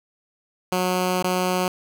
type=tone with dropouts; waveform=10% pulse; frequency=182.7 Hz; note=F#3; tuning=22 cents flat; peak=-12 dBFS; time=0.72-1.68 s; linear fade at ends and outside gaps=2 ms; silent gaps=1.225-1.242 s; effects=none